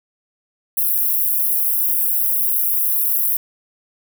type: high-pass noise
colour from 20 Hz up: white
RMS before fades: -18 dBFS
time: 0.77-3.37 s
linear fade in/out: 5 ms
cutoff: 11000 Hz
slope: 48 dB/octave
effects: none